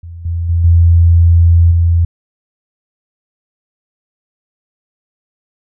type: tone with level steps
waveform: sine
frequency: 84.7 Hz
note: E2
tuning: 48 cents sharp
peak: -26 / -14 / -9 / -4 / -7 dBFS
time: 0.03-2.05 s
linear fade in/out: 5 ms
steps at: 0.25 / 0.49 / 0.64 / 1.71 s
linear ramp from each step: 5 ms
effects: none